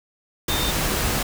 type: tone in noise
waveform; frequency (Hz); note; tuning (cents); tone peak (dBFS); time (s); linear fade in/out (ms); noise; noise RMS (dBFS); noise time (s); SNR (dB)
sine; 3633; A#7; -45; -27; 0.49-0.71; 5; pink; -23; 0.48-1.23; -7
effects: none